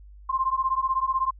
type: beating tone pair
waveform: sine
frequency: 1046.5 / 1062.5 Hz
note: C6 / C6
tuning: 0 / +26 cents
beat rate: 16 Hz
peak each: -25 dBFS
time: 0.29-1.31 s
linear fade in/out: 10 ms
effects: added 50 Hz sine -44 dBFS peak until 1.39 s